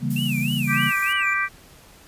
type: chord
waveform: sine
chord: C# diminished seventh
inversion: none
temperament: equal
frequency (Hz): 138.59 / 164.81 / 196 / 233.1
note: C#3 / E3 / G3 / Bb3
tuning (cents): 0 / 0 / 0 / 0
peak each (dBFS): -25 / -29 / -28 / -26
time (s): 0-0.92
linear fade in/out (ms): 50
type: noise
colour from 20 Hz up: violet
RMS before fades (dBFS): -34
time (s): 0.1-1.13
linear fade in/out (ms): 5
type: tone with vibrato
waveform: triangle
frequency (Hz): 2637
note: E7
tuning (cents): 0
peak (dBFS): -25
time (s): 0.16-1.34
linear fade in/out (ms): 5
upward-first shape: sine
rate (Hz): 3.3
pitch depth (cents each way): 210
type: harmonic tone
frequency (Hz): 392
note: G4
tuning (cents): 0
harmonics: 3 / 4 / 5 / 6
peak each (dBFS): -26 / -25 / -25 / -26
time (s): 0.67-1.49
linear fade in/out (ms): 50
effects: pink hiss -49 dBFS RMS until 2.07 s + resampled to 32000 Hz